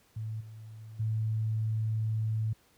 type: tone with level steps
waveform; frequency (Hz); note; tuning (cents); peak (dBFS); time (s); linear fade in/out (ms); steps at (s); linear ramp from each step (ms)
sine; 109.9; A2; -2; -33 / -43 / -27; 0.16-2.53; 5; 0.4 / 0.99; 10
effects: pink hiss -65 dBFS RMS until 2.77 s + high-pass 60 Hz 12 dB/octave